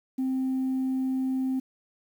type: tone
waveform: sine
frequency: 261.6 Hz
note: C4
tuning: in tune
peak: -23 dBFS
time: 0.18-1.6 s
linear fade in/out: 10 ms
effects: tanh soft clip ceiling -22 dBFS + 9-bit